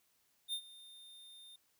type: tone with ADSR envelope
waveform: square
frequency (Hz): 3630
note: A#7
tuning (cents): -47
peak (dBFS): -35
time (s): 0.48-1.56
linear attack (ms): 51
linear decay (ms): 76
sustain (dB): -19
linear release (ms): 4
effects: white hiss -75 dBFS RMS until 1.79 s